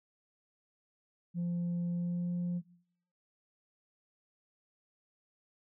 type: tone with pitch glide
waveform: sine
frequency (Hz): 173.6 to 175.72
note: F3 to F3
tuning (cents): -10 to +11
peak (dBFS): -29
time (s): 1.34-2.62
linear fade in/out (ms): 50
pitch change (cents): +21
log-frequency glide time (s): 1.88-2.32
effects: noise-tail reverb RT60 0.7 s tail -23 dB re dry + tanh soft clip ceiling -30 dBFS